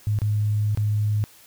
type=tone with dropouts; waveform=sine; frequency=105.3 Hz; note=G#2; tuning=24 cents sharp; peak=-19 dBFS; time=0.07-1.24 s; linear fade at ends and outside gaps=0 ms; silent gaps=0.188-0.218 / 0.749-0.774 s; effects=white hiss -51 dBFS RMS until 1.46 s